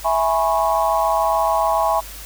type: chord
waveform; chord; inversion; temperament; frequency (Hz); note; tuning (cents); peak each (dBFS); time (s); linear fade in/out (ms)
sine; C# minor seventh; first; equal with one note detuned; 659.3 / 830.6 / 987.8 / 1094.7; E5 / G#5 / B5 / C#6; 0 / 0 / 0 / -22; -20 / -20 / -22 / -22; 0.04-2.01; 20
effects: added 50 Hz sine -37 dBFS peak until 2.25 s + white hiss -37 dBFS RMS until 2.25 s